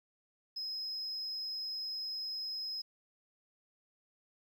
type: tone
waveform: sine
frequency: 5110 Hz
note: D#8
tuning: 45 cents sharp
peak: -35 dBFS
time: 0.56-2.82 s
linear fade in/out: 10 ms
effects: tanh soft clip ceiling -34 dBFS + 11-bit